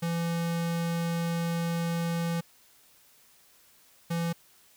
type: tone pair in turn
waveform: square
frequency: 168.5 / 168.5 Hz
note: E3 / E3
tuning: +38 / +38 cents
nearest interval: unison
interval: 0 cents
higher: neither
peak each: -28 dBFS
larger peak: neither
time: 0.02-2.41 / 4.1-4.33 s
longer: first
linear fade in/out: 10 ms
effects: white hiss -60 dBFS RMS until 4.76 s